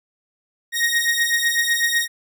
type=beating tone pair; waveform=sawtooth; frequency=1867 / 1875 Hz; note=A#6 / A#6; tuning=+2 / +10 cents; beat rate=8 Hz; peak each=-17 dBFS; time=0.72-2.08 s; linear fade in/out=50 ms; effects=none